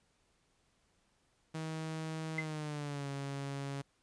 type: tone with pitch glide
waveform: sawtooth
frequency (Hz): 159 to 139.22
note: D#3 to C#3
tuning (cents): +38 to +8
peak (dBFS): -34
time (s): 1.54-3.82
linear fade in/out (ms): 10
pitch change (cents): -230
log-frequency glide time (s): 2.37-3.09
type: tone with exponential decay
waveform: sine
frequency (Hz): 2054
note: C7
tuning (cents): -33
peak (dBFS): -29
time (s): 2.38-2.47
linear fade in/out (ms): 5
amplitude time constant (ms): 19
effects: pink hiss -74 dBFS RMS until 4.02 s + resampled to 22050 Hz